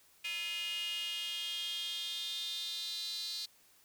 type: tone with high-pass filter sweep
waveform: square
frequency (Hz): 190.3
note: F#3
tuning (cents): +49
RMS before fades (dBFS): -39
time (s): 0.24-3.46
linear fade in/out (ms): 10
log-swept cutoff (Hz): 2600 to 4200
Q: 8.2
effects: white hiss -65 dBFS RMS until 3.84 s